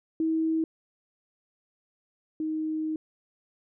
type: tone pair in turn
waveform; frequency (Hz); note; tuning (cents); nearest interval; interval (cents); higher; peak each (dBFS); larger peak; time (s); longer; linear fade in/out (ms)
sine; 321.3 / 313.2; E4 / D#4; -44 / +11; unison; 45; first; -23 / -27; first; 0.2-0.64 / 2.4-2.96; second; 2
effects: none